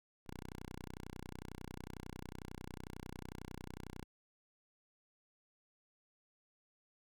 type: tone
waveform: 5% pulse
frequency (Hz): 31.06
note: B0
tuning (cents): +11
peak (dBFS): -35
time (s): 0.26-4.04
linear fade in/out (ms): 10
effects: none